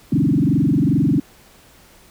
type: tone with frequency modulation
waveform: sine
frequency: 216 Hz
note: A3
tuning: 32 cents flat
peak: -13 dBFS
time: 0.12-1.2 s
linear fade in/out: 5 ms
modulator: 22.5 Hz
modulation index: 3.9
effects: pink hiss -49 dBFS RMS until 2.1 s